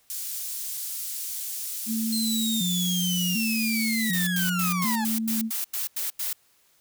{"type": "high-pass noise", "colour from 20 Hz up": "pink", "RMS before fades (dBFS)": -33, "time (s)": [0.1, 4.11], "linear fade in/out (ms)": 0, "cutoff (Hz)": 7900, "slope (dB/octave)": 12}
{"type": "tone with vibrato", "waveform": "sine", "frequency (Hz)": 200, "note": "G3", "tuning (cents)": 35, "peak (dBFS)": -25, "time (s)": [1.86, 5.51], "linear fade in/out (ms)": 50, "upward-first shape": "square", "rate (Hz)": 0.67, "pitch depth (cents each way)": 190}
{"type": "linear sweep", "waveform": "30% pulse", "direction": "down", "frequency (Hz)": [4186, 825], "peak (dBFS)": -25, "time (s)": [2.12, 5.05], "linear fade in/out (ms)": 10}
{"type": "noise bursts", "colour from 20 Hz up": "blue", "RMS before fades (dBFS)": -29, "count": 10, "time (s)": [4.13, 6.331], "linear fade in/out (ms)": 5, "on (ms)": 140, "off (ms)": 89}
{"effects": ["white hiss -63 dBFS RMS until 6.8 s"]}